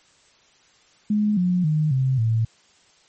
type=tone with pitch steps; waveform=sine; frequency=210 / 179.67 / 153.73 / 131.53 / 112.54 Hz; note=G#3 / F3 / D#3 / C3 / A2; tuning=+19 / +49 / -21 / +9 / +40 cents; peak=-17 dBFS; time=1.1-2.45 s; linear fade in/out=5 ms; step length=270 ms; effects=white hiss -57 dBFS RMS until 3.08 s + MP3 32 kbps